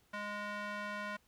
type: tone with band-pass filter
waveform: square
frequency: 206.9 Hz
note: G#3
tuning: 6 cents flat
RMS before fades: -41 dBFS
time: 0.13-1.17 s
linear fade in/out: 10 ms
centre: 1500 Hz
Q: 1.4
effects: pink hiss -71 dBFS RMS until 1.27 s